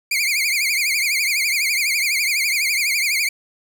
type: tone with vibrato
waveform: sawtooth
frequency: 2260 Hz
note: C#7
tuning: 33 cents sharp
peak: -14 dBFS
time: 0.11-3.29 s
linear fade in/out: 5 ms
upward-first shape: triangle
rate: 12 Hz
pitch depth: 170 cents each way
effects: none